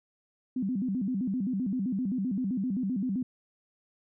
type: tone with vibrato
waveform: sine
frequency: 222.5 Hz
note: A3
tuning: 20 cents sharp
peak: -27 dBFS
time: 0.56-3.23 s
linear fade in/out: 5 ms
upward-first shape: square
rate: 7.7 Hz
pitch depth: 240 cents each way
effects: none